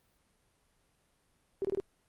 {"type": "tone bursts", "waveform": "sine", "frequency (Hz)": 392, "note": "G4", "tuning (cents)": 0, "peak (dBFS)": -29, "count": 4, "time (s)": [1.62, 1.8], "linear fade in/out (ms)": 0, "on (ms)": 27, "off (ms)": 24, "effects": ["pink hiss -72 dBFS RMS until 2.08 s", "Opus 32 kbps"]}